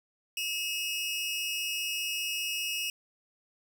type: tone pair together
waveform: sawtooth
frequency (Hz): 2595 / 2860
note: E7 / F7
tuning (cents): -28 / +41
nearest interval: major second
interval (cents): 169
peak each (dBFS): -31 / -30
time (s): 0.37-2.9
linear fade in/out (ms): 2
effects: none